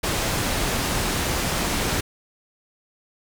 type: low-pass noise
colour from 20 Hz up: pink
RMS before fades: -24 dBFS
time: 0.03-2.01 s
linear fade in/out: 10 ms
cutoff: 12000 Hz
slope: 12 dB/octave
effects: none